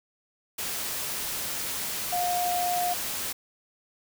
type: tone in noise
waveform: sine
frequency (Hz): 712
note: F5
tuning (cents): +33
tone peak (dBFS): -25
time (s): 2.12-2.94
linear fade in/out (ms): 10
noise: white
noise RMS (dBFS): -32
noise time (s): 0.58-3.33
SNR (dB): +4
effects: none